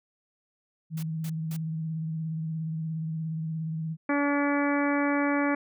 sine tone with vibrato, 160 Hz, D#3, 49 cents sharp, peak -29 dBFS, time 0.9-3.97 s, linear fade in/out 50 ms, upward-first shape sine, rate 17 Hz, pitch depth 32 cents each way
white noise bursts, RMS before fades -44 dBFS, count 3, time 0.97-1.567 s, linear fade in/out 5 ms, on 59 ms, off 210 ms
harmonic tone, 286.2 Hz, D4, 45 cents flat, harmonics 1 / 2 / 3 / 4 / 5 / 6 / 7 / 8, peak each -25 / -31 / -34 / -34 / -36 / -35 / -37 / -37 dBFS, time 4.09-5.55 s, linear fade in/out 5 ms
effects none

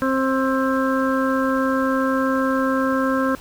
harmonic tone, 264.7 Hz, C4, 20 cents sharp, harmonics 1 / 2 / 4 / 5 / 6, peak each -20 / -23 / -26 / -27 / -28 dBFS, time 0.02-3.35 s, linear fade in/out 0 ms, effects pink hiss -43 dBFS RMS until 3.4 s

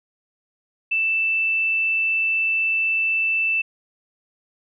sine tone, 2652 Hz, E7, 10 cents sharp, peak -18 dBFS, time 0.91-3.62 s, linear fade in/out 10 ms, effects none

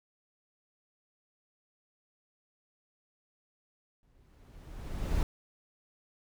brown noise with exponential growth, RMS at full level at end -28 dBFS, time 4.03-5.23 s, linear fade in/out 1 ms, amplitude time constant 260 ms, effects none

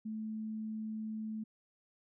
sine tone, 217.9 Hz, A3, 17 cents flat, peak -37 dBFS, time 0.05-1.44 s, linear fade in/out 10 ms, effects none

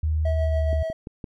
sine tone with pitch glide, 77.78 to 75.09 Hz, D#2 to D2, 0 to +39 cents, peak -20 dBFS, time 0.03-0.83 s, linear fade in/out 5 ms, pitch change -61 cents, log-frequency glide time 0.37-0.67 s
triangle tone with tremolo, 646 Hz, E5, 35 cents flat, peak -23 dBFS, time 0.25-0.93 s, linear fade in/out 5 ms, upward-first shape sine, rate 7 Hz, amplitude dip 40%
click train, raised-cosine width 3 ms, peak -21 dBFS, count 4, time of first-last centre 0.73-1.242 s, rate 5.86 Hz
effects none

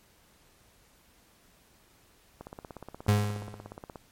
click train, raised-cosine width 1 ms, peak -27 dBFS, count 27, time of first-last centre 2.41-3.958 s, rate 16.8 Hz
35% pulse tone with exponential decay, 103.7 Hz, G#2, 2 cents flat, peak -17 dBFS, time 3.08-3.77 s, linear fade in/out 5 ms, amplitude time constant 150 ms
effects pink hiss -62 dBFS RMS until 4.11 s + MP3 64 kbps

